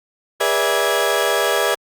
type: tone cluster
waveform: 30% pulse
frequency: 408.3 / 484.8 / 581 / 655 / 1663 Hz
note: G#4 / B4 / D5 / E5 / G#6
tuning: -29 / -32 / -19 / -11 / +2 cents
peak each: -20 dBFS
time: 0.4-1.75 s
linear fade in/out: 10 ms
effects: Opus 48 kbps